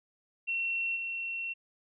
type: tone with level steps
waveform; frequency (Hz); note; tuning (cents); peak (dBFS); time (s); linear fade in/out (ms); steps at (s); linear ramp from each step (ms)
sine; 2719; F7; -47; -29 / -33; 0.47-1.54; 20; 0.95; 20
effects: none